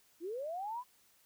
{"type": "linear sweep", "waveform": "sine", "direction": "up", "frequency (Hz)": [311.1, 1025], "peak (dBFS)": -37, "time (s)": [0.2, 0.84], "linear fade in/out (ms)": 50, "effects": ["white hiss -68 dBFS RMS until 1.25 s"]}